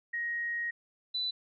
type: tone pair in turn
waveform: sine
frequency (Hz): 1881 / 3986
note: A#6 / B7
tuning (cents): +15 / +15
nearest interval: octave + minor second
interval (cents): 1300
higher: second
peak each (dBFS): -31 / -30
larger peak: second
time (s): 0.13-0.71 / 1.14-1.31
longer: first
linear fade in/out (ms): 10
effects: none